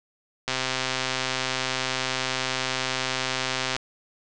click train, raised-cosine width 0.2 ms, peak -8 dBFS, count 428, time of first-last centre 0.48-3.765 s, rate 130 Hz, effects resampled to 22050 Hz

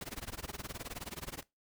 pink noise with tremolo, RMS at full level -40 dBFS, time 0.01-1.43 s, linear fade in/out 2 ms, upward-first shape sine, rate 19 Hz, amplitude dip 100%, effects noise-tail reverb RT60 0.2 s tail -20 dB re dry

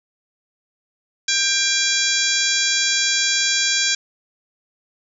harmonic tone with a mistuned harmonic, 793 Hz, G5, 20 cents sharp, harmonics 2 / 3 / 4 / 5 / 6 / 7 / 8 / 9, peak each -25 / -25 / -25 / -25 / -25 / -25 / -25 / -25 dBFS, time 1.28-3.95 s, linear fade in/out 5 ms, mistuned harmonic 4, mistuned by +79 cents, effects none

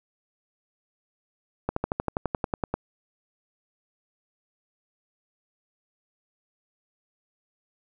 slowing click train, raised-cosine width 1 ms, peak -11 dBFS, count 13, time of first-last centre 1.69-2.74 s, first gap 74 ms, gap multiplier 1.03, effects none

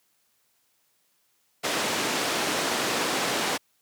pink band-pass noise, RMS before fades -27 dBFS, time 1.63-3.58 s, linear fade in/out 20 ms, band 280 to 7800 Hz, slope 12 dB/octave, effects white hiss -69 dBFS RMS until 3.81 s + high-pass 80 Hz 12 dB/octave

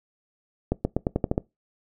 accelerating click train, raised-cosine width 2 ms, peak -9 dBFS, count 8, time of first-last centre 0.72-1.379 s, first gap 130 ms, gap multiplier 0.89, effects noise-tail reverb RT60 0.2 s tail -22 dB re dry

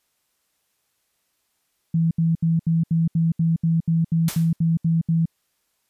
sine tone bursts, 164.5 Hz, E3, 3 cents flat, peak -16 dBFS, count 14, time 1.94-5.256 s, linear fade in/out 5 ms, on 170 ms, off 72 ms
white noise with exponential decay, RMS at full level -26 dBFS, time 4.28-4.56 s, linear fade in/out 2 ms, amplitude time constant 59 ms
effects white hiss -71 dBFS RMS until 5.89 s + resampled to 32000 Hz

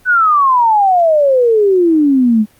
sine exponential sweep, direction down, 1521 to 207.7 Hz, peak -7 dBFS, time 0.05-2.46 s, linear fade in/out 50 ms, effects pink hiss -49 dBFS RMS until 2.59 s + Opus 32 kbps

